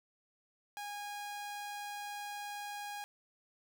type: tone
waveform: sawtooth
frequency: 821 Hz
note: G#5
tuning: 20 cents flat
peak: -37 dBFS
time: 0.77-3.04 s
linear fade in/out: 0 ms
effects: none